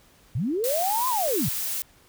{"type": "linear two-way sweep", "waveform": "sine", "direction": "up then down", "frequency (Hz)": [95.2, 1046.5, 95.2], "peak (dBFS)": -23, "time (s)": [0.35, 1.49], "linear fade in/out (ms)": 5, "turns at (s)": 1.08}
{"type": "noise", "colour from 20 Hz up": "blue", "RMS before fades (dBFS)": -29, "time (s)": [0.64, 1.82], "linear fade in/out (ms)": 0}
{"effects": ["pink hiss -57 dBFS RMS until 2.08 s"]}